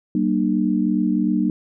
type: tone cluster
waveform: sine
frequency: 191.6 / 234.5 / 301.3 Hz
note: G3 / A#3 / D4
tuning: -39 / +11 / +44 cents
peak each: -21 dBFS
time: 0.15-1.5 s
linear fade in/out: 2 ms
effects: none